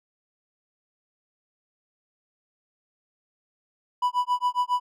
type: tone with tremolo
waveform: triangle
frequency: 987.8 Hz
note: B5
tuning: in tune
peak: -17 dBFS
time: 4.02-4.8 s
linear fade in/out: 5 ms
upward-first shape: sine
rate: 7.3 Hz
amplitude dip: 100%
effects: none